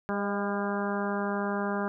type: harmonic tone with a mistuned harmonic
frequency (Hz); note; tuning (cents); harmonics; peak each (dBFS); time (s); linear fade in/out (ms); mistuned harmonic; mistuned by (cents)
201.4; G3; +47; 1 / 2 / 3 / 4 / 5 / 6 / 7 / 8; -31 / -34 / -36 / -37 / -38 / -39 / -39 / -40; 0.09-1.88; 0; 3; +28
effects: none